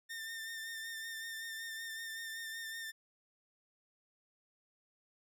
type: tone with vibrato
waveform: sawtooth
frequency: 1806 Hz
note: A6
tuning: 45 cents sharp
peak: -38 dBFS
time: 0.09-2.92 s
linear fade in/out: 20 ms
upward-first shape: sine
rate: 5.3 Hz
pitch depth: 27 cents each way
effects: none